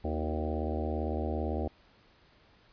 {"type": "harmonic tone with a mistuned harmonic", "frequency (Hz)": 77.78, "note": "D#2", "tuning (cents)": 0, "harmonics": [1, 3, 4, 5, 6, 7, 8, 9, 10], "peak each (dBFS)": [-33, -38, -39, -40, -41, -41, -42, -43, -43], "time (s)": [0.04, 1.68], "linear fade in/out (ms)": 5, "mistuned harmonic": 5, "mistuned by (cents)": -56, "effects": ["pink hiss -62 dBFS RMS until 2.72 s", "resampled to 11025 Hz"]}